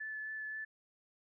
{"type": "tone with vibrato", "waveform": "sine", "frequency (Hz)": 1738, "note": "A6", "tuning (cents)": -22, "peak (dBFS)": -39, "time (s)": [0, 0.65], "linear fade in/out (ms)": 10, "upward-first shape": "sine", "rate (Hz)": 3.8, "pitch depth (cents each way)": 10, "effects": []}